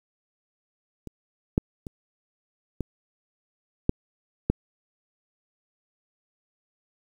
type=clicks; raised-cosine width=3 ms; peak=-24 / -7 / -23 / -15 / -6 / -7 dBFS; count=6; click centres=1.073 / 1.579 / 1.868 / 2.807 / 3.894 / 4.5 s; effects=8-bit